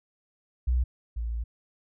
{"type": "tone pair in turn", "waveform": "sine", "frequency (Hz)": [61.9, 57.2], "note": ["B1", "A#1"], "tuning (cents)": [5, -32], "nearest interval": "minor second", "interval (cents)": 137, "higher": "first", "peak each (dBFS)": [-21, -28], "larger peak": "first", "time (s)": [[0.67, 0.84], [1.16, 1.44]], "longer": "second", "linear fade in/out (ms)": 10, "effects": []}